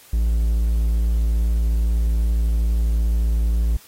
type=tone; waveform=triangle; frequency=56.1 Hz; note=A1; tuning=34 cents sharp; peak=-14 dBFS; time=0.13-3.77 s; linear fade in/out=5 ms; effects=white hiss -48 dBFS RMS until 3.87 s + AAC 48 kbps